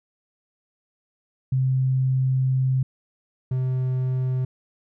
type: tone pair in turn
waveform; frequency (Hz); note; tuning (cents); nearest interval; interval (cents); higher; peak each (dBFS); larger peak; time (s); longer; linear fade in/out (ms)
sine / triangle; 130.81 / 128.71; C3 / C3; 0 / -28; unison; 28; first; -18 / -19; first; 1.52-2.83 / 3.51-4.45; first; 5
effects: none